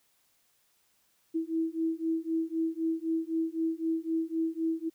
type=beating tone pair; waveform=sine; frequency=323.5 / 327.4 Hz; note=E4 / E4; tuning=-32 / -12 cents; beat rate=3.9 Hz; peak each=-31 dBFS; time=1.34-4.9 s; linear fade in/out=20 ms; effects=white hiss -70 dBFS RMS until 4.94 s